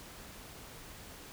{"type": "silence", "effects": ["pink hiss -50 dBFS RMS until 1.32 s"]}